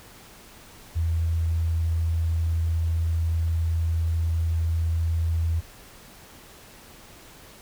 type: tone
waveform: sine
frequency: 82.4 Hz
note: E2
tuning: in tune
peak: -21 dBFS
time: 0.95-5.61 s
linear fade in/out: 20 ms
effects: pink hiss -48 dBFS RMS until 7.61 s